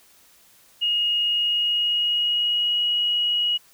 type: tone with pitch glide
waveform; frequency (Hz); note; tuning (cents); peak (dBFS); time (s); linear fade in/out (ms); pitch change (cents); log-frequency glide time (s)
sine; 2868 to 2903; F7 to F#7; +45 to -34; -19; 0.81-3.58; 20; +21; 1.24-2.82
effects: white hiss -55 dBFS RMS until 3.73 s